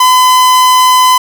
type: tone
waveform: 45% pulse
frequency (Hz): 1013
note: B5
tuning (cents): +44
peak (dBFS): -4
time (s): 0-1.18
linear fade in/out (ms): 5
effects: none